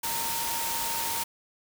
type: tone in noise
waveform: sine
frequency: 921 Hz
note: A#5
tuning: 21 cents flat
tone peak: -34 dBFS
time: 0.03-1.24 s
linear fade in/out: 10 ms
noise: white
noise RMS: -31 dBFS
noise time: 0.03-1.24 s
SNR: -6 dB
effects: none